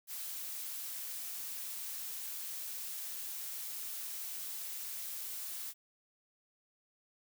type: noise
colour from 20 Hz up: blue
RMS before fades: -42 dBFS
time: 0.07-5.74 s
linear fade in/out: 50 ms
effects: none